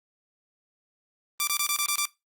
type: tone bursts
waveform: 5% pulse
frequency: 1174.7 Hz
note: D6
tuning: in tune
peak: -12 dBFS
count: 7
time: 1.4-2.054 s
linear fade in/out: 0 ms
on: 72 ms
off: 25 ms
effects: noise-tail reverb RT60 0.2 s tail -19 dB re dry + Opus 24 kbps